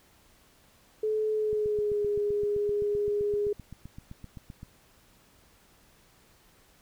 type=tone with pitch glide; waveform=sine; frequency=431.4 to 412.6 Hz; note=A4 to G#4; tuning=-34 to -11 cents; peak=-25 dBFS; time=1.03-3.53 s; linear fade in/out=5 ms; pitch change=-77 cents; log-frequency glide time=1.32-2.05 s
type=click train; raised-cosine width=5 ms; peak=-30 dBFS; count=25; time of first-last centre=1.53-4.631 s; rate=7.74 Hz
effects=pink hiss -61 dBFS RMS until 6.81 s